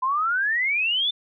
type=exponential sweep; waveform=sine; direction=up; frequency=1004 to 3585 Hz; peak=-20 dBFS; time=0.02-1.11 s; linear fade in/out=10 ms; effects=none